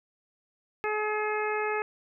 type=harmonic tone; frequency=425 Hz; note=G#4; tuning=40 cents sharp; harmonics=1 / 2 / 3 / 4 / 5 / 6; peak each=-30 / -33 / -35 / -36 / -37 / -38 dBFS; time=0.84-1.82 s; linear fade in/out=0 ms; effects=none